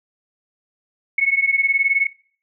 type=beating tone pair; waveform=sine; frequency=2193 / 2212 Hz; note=C#7 / C#7; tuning=-19 / -4 cents; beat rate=19 Hz; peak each=-18 dBFS; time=1.18-2.07 s; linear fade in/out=5 ms; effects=noise-tail reverb RT60 0.5 s tail -21 dB re dry